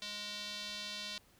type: tone with band-pass filter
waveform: square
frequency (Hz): 207.7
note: G#3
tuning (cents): 0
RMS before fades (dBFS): -43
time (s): 0.02-1.18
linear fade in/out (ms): 0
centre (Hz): 4000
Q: 2.6
effects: pink hiss -66 dBFS RMS until 1.39 s